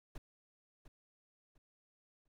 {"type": "noise with echo", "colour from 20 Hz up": "brown", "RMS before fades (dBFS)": -43, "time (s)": [0.15, 0.18], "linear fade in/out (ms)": 5, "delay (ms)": 700, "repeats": 3, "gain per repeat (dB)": -11, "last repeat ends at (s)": 2.28, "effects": []}